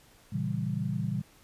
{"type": "chord", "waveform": "sine", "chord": "A# diminished seventh", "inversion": "none", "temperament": "equal", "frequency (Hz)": [116.54, 138.59, 164.81, 196], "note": ["A#2", "C#3", "E3", "G3"], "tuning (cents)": [0, 0, 0, 0], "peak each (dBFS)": -34, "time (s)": [0.32, 1.22], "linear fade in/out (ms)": 10, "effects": ["pink hiss -59 dBFS RMS until 1.43 s", "resampled to 32000 Hz"]}